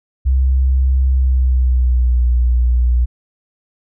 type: tone with pitch glide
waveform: sine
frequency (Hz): 65.4 to 60.67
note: C2 to B1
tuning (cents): 0 to -30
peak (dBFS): -10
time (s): 0.25-3.06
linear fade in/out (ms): 20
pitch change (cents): -130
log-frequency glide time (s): 1.09-2.23
effects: none